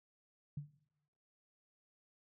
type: tone with exponential decay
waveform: sine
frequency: 145.1 Hz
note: D3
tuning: 21 cents flat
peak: -36 dBFS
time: 0.57-0.77 s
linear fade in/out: 5 ms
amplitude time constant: 42 ms
effects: noise-tail reverb RT60 0.9 s tail -19 dB re dry